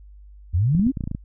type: exponential sweep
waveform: sine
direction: up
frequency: 77.3 to 286.1 Hz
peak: -16 dBFS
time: 0.53-0.92 s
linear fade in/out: 20 ms
type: clicks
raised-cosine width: 5 ms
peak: -15 dBFS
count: 9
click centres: 0.75 / 0.796 / 0.867 / 0.972 / 1.008 / 1.039 / 1.075 / 1.114 / 1.149 s
effects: added 50 Hz sine -42 dBFS peak until 1.24 s